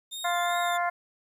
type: tone with vibrato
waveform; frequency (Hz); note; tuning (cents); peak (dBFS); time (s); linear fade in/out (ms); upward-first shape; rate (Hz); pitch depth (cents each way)
sawtooth; 3628; A#7; -48; -32; 0.11-0.78; 20; triangle; 2.6; 52
type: harmonic tone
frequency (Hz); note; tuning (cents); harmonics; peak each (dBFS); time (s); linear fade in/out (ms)
349.2; F4; 0; 2 / 3 / 4 / 5 / 6; -27 / -31 / -33 / -35 / -37; 0.24-0.9; 10
effects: 10-bit